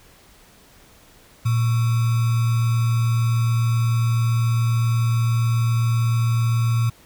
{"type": "tone with sample-and-hold", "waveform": "sine", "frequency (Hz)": 115.9, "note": "A#2", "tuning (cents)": -10, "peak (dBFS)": -16, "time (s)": [1.45, 6.9], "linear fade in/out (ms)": 10, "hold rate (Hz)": 1225, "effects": ["pink hiss -51 dBFS RMS until 7.05 s"]}